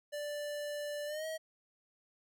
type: tone with pitch glide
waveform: square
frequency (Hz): 587.3 to 636.8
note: D5 to D#5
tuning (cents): 0 to +40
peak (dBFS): -38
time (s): 0.12-1.38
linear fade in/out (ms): 20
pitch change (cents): +140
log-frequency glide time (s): 1.06-1.26
effects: none